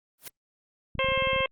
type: noise with exponential growth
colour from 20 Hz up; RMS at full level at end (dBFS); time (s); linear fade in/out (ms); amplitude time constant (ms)
white; -34; 0.18-0.28; 2; 21
type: clicks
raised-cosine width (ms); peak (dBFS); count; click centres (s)
5; -25; 11; 0.953 / 0.985 / 1.045 / 1.087 / 1.12 / 1.176 / 1.223 / 1.272 / 1.332 / 1.362 / 1.406
type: harmonic tone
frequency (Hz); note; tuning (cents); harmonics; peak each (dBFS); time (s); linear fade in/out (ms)
531; C5; +25; 1 / 2 / 3 / 4 / 5 / 6; -27 / -30 / -38 / -30 / -31 / -33; 0.99-1.46; 2
effects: Opus 24 kbps